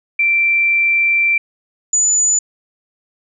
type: tone pair in turn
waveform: sine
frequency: 2349 / 6974 Hz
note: D7 / A8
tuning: 0 / -16 cents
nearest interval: octave + perfect fifth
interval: 1884 cents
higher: second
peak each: -11 dBFS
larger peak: neither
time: 0.19-1.38 / 1.93-2.39 s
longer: first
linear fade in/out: 5 ms
effects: none